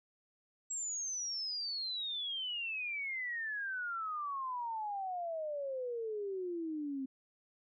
sine exponential sweep, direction down, 7670 to 261.6 Hz, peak -36 dBFS, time 0.7-7.06 s, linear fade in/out 10 ms, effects none

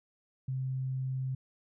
sine tone, 131.1 Hz, C3, 4 cents sharp, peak -31 dBFS, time 0.48-1.35 s, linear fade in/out 5 ms, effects none

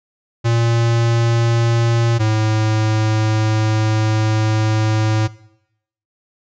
square tone pair in turn, 116.54 / 108.8 Hz, A#2 / A2, 0 / -19 cents, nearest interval minor second, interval 119 cents, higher first, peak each -14 / -14 dBFS, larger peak neither, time 0.44-2.19 / 2.19-5.28 s, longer second, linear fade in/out 20 ms, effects noise-tail reverb RT60 0.8 s tail -19 dB re dry + resampled to 16000 Hz

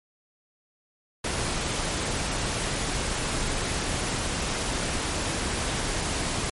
pink noise, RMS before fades -28 dBFS, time 1.24-6.5 s, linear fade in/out 5 ms, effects MP3 48 kbps

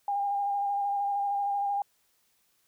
sine tone with vibrato, 805 Hz, G5, 46 cents sharp, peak -26 dBFS, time 0.08-1.82 s, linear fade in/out 2 ms, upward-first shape square, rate 13 Hz, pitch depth 16 cents each way, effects white hiss -70 dBFS RMS until 2.67 s

